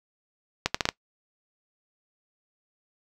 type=accelerating click train; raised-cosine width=0.2 ms; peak=-5 dBFS; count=5; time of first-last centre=0.66-0.889 s; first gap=85 ms; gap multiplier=0.74; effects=noise-tail reverb RT60 0.1 s tail -21 dB re dry